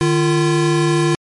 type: tone pair together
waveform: square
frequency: 152 / 343.9 Hz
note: D#3 / F4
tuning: -40 / -27 cents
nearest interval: octave + major second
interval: 1413 cents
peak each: -17 / -16 dBFS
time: 0.01-1.15 s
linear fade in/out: 0 ms
effects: MP3 48 kbps